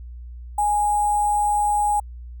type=tone with sample-and-hold; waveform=sine; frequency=830.6 Hz; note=G#5; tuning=in tune; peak=-17 dBFS; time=0.58-2 s; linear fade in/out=5 ms; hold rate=8820 Hz; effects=added 60 Hz sine -34 dBFS peak until 2.4 s